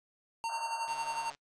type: tone with tremolo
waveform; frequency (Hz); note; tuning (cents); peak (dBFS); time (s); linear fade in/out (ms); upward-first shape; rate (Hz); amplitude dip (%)
square; 915; A#5; -32; -32; 0.44-1.3; 0; sine; 11; 55
type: band-pass noise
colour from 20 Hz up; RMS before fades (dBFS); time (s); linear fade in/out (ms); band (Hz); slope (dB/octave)
pink; -47; 0.49-1.32; 0; 590 to 1600; 96
type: click train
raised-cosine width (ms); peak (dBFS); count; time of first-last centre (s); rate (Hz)
0.2; -33; 68; 0.88-1.349; 143
effects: noise-tail reverb RT60 0.1 s tail -25 dB re dry + resampled to 22050 Hz